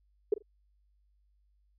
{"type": "tone with echo", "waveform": "sine", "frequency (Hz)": 417.2, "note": "G#4", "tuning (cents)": 8, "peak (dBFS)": -21, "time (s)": [0.32, 0.34], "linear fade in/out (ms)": 5, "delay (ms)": 42, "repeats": 2, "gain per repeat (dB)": -15, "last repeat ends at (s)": 0.424, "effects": ["added 50 Hz sine -66 dBFS peak until 1.78 s"]}